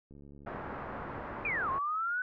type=click train; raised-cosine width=3 ms; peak=-40 dBFS; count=83; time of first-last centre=0.11-1.265 s; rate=71 Hz
type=low-pass noise; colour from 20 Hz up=white; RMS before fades=-41 dBFS; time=0.46-1.79 s; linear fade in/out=10 ms; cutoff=1400 Hz; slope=24 dB/octave
type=linear two-way sweep; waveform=sine; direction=down then up; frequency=2491 to 1046.5 to 1512 Hz; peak=-30 dBFS; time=1.45-2.22 s; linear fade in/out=2 ms; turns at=1.7 s
effects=none